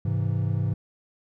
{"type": "chord", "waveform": "triangle", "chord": "Ab augmented", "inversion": "none", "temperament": "equal with one note detuned", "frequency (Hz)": [103.83, 132.26, 164.81], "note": ["Ab2", "C3", "E3"], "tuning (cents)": [0, 19, 0], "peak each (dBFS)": [-23, -26, -28], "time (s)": [0.05, 0.74], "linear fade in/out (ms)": 5, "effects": []}